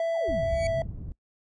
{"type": "tone with vibrato", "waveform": "triangle", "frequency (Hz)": 661, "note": "E5", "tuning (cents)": 5, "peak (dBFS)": -22, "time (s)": [0, 0.82], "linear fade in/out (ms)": 2, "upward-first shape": "sine", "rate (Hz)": 2.2, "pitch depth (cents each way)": 8}
{"type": "exponential two-way sweep", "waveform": "sine", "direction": "down then up", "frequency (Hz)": [968, 62, 161], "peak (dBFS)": -32, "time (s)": [0.14, 0.84], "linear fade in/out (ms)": 50, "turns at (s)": 0.53}
{"type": "low-pass noise", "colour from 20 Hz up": "pink", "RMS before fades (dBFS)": -36, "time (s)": [0.28, 1.12], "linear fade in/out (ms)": 0, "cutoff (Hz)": 140, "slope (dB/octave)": 12}
{"type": "tone with exponential growth", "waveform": "sawtooth", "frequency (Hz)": 2264, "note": "C#7", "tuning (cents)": 36, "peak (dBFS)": -29, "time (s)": [0.4, 0.67], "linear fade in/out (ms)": 2, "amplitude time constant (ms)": 58}
{"effects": ["noise-tail reverb RT60 0.1 s tail -20 dB re dry", "resampled to 22050 Hz"]}